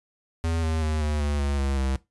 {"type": "tone with pitch steps", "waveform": "square", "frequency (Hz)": [82.41, 79.93, 77.52, 75.18, 72.91, 70.71, 68.58, 66.51], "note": ["E2", "D#2", "D#2", "D2", "D2", "C#2", "C#2", "C2"], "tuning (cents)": [0, 47, -6, 41, -12, 35, -18, 29], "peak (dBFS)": -24, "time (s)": [0.44, 1.96], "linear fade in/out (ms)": 0, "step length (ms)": 190, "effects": ["noise-tail reverb RT60 0.2 s tail -19 dB re dry", "resampled to 24000 Hz"]}